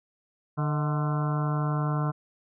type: harmonic tone with a mistuned harmonic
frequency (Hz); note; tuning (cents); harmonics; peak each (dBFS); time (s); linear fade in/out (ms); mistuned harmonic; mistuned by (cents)
149; D3; +25; 1 / 2 / 3 / 4 / 5 / 6 / 7 / 8 / 9 / 10; -25 / -36 / -40 / -39 / -39 / -45 / -36 / -43 / -38 / -48; 0.57-2.12; 20; 4; +80
effects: none